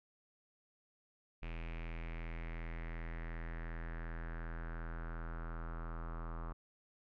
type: tone with low-pass filter sweep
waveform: square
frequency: 41.37 Hz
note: E1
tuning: 7 cents sharp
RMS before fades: -43 dBFS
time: 1.42-6.53 s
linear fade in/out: 10 ms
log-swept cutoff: 2500 to 1200 Hz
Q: 4.6
effects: none